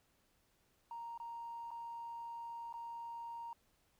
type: tone with dropouts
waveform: triangle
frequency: 932.3 Hz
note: A#5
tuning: in tune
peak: -40 dBFS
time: 0.91-3.53 s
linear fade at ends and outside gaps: 2 ms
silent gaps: 1.177-1.2 / 1.706-1.714 / 2.727-2.739 s
effects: tanh soft clip ceiling -41 dBFS + pink hiss -75 dBFS RMS until 3.99 s